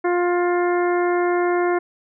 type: harmonic tone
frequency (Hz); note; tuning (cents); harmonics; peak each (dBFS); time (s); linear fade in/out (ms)
352.6; F4; +17; 1 / 2 / 3 / 4 / 5 / 6; -18 / -24 / -28 / -30 / -32 / -34; 0.04-1.79; 10
effects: none